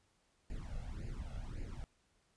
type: noise with flanger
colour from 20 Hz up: brown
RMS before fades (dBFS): -43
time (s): 0.5-1.84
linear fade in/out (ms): 0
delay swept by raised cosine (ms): 0.42 to 1.52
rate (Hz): 1.8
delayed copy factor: +0.9
effects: pink hiss -75 dBFS RMS until 2.36 s + resampled to 22050 Hz